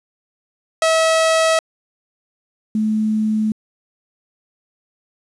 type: tone pair in turn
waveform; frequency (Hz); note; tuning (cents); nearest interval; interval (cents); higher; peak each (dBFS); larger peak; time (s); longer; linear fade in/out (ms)
sawtooth / sine; 646 / 216.1; E5 / A3; -35 / -31; octave + perfect fifth; 1896; first; -9 / -15; first; 0.82-1.59 / 2.75-3.52; neither; 2
effects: resampled to 24000 Hz + 8-bit